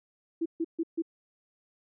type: tone bursts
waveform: sine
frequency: 330 Hz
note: E4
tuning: 2 cents sharp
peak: -26 dBFS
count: 4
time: 0.41-1.022 s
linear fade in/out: 10 ms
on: 48 ms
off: 140 ms
effects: none